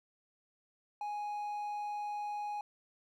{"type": "tone", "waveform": "triangle", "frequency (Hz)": 830.6, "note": "G#5", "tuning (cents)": 0, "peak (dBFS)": -34, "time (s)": [1.01, 2.61], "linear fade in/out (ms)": 2, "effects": []}